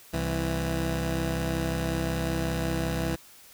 15% pulse tone pair together, 65.41 / 164.82 Hz, C2 / E3, 0 / 0 cents, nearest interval octave + major third, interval 1600 cents, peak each -23 dBFS, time 0.13-3.16 s, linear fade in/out 10 ms, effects white hiss -52 dBFS RMS until 3.53 s

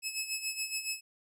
15% pulse tone with tremolo, 2589 Hz, E7, 32 cents flat, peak -24 dBFS, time 0.02-1.01 s, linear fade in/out 50 ms, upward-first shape sine, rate 7.1 Hz, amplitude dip 70%, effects none

